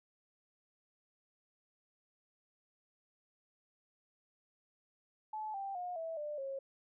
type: tone with pitch steps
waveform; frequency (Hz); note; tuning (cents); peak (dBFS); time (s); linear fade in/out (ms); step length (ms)
sine; 862 / 785.9 / 716.5 / 653.3 / 595.6 / 543; A5 / G5 / F5 / E5 / D5 / C#5; -36 / +4 / +44 / -16 / +24 / -36; -38; 5.33-6.59; 5; 210
effects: none